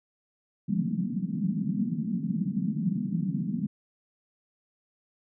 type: band-pass noise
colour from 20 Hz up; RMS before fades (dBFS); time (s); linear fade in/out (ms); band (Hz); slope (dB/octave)
white; -29; 0.68-3.67; 10; 160 to 230; 48
effects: none